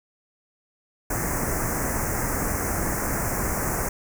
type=band-stop noise; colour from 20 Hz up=pink; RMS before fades=-26 dBFS; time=1.1-3.89 s; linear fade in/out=5 ms; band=2100 to 5900 Hz; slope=48 dB/octave; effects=none